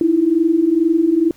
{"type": "tone pair together", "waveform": "sine", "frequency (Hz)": [311.1, 333.3], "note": ["D#4", "E4"], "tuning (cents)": [0, 19], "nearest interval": "minor second", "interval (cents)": 119, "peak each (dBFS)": [-17, -13], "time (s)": [0.01, 1.31], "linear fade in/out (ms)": 2, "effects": ["pink hiss -51 dBFS RMS until 1.36 s"]}